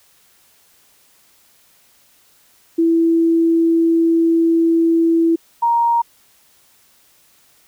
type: tone pair in turn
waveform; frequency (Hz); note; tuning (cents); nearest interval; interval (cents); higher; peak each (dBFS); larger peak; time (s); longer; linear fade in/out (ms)
sine; 331 / 936.2; E4 / A#5; +7 / +7; octave + tritone; 1800; second; -11 / -12; first; 2.78-5.36 / 5.62-6.02; first; 10
effects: white hiss -54 dBFS RMS until 7.67 s